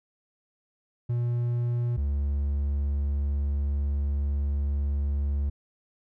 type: tone pair in turn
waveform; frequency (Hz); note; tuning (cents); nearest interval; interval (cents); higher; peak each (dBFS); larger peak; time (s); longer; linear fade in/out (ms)
triangle; 120 / 70.99; B2 / C#2; -49 / +42; major sixth; 909; first; -22; neither; 1.09-1.97 / 1.97-5.5; second; 10
effects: none